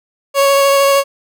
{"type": "tone with vibrato", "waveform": "30% pulse", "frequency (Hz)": 555, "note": "C#5", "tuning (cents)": 2, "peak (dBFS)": -6, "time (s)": [0.34, 1.04], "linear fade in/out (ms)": 50, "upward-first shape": "square", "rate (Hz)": 13, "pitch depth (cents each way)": 9, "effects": []}